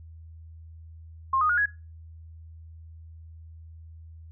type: tone with pitch steps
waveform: sine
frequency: 1065 / 1237.6 / 1438.1 / 1671.2 Hz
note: C6 / D#6 / F#6 / G#6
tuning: +30 / -10 / -50 / +10 cents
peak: -20 dBFS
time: 1.33-1.658 s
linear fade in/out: 5 ms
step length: 82 ms
effects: noise-tail reverb RT60 0.3 s tail -21 dB re dry + added 81 Hz sine -43 dBFS peak until 4.31 s